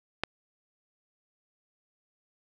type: click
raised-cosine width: 0.3 ms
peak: -11 dBFS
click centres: 0.236 s
effects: none